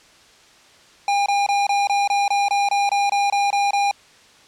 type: tone bursts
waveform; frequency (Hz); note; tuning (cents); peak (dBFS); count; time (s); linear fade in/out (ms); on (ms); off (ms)
square; 806; G5; +48; -17; 14; 1.08-3.912; 2; 180; 24
effects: white hiss -50 dBFS RMS until 4.47 s + low-pass 6000 Hz 12 dB/octave